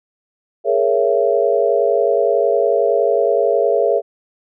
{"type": "chord", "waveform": "sine", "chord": "A# half-diminished seventh", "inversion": "third", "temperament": "equal with one note detuned", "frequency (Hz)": [415.3, 466.2, 554.4, 671.2], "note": ["G#4", "A#4", "C#5", "E5"], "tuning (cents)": [0, 0, 0, 31], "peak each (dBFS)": -18, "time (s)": [0.64, 4.02], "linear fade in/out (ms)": 50, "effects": []}